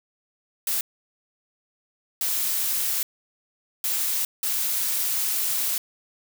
blue noise bursts at uneven times, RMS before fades -25 dBFS, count 4, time 0.67-0.81 / 2.21-3.03 / 3.84-4.25 / 4.43-5.78 s, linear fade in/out 2 ms, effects none

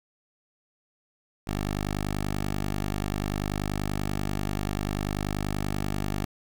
10% pulse tone, 50.3 Hz, G1, 45 cents sharp, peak -19 dBFS, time 1.47-6.25 s, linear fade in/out 5 ms, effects 8-bit

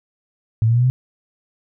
sine linear sweep, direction up, 108.6 to 130 Hz, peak -12 dBFS, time 0.62-0.9 s, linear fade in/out 0 ms, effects none

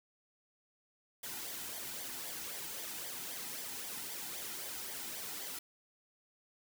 white noise with flanger, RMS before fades -43 dBFS, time 1.23-5.59 s, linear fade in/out 5 ms, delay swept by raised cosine 0.73 to 1.83 ms, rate 3.8 Hz, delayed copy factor -0.6, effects none

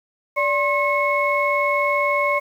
sine tone cluster, 581 / 1067 / 2191 Hz, D5 / C6 / C#7, -19 / +34 / -21 cents, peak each -21 dBFS, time 0.36-2.4 s, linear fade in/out 20 ms, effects tanh soft clip ceiling -7 dBFS + 8-bit

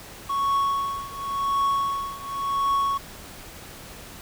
triangle tone with tremolo, 1108.7 Hz, C#6, in tune, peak -17 dBFS, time 0.29-2.98 s, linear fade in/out 10 ms, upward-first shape triangle, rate 0.92 Hz, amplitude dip 90%, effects pink hiss -42 dBFS RMS until 4.21 s

